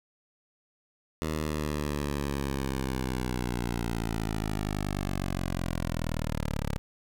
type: linear sweep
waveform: 10% pulse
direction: down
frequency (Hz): 78.6 to 34.6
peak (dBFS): -21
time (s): 1.22-6.78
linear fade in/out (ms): 0
effects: none